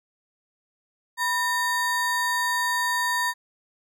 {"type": "ring-modulated tone", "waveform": "square", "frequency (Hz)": 1400, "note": "F6", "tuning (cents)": 4, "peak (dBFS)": -20, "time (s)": [1.17, 3.34], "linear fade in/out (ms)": 50, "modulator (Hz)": 420, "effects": []}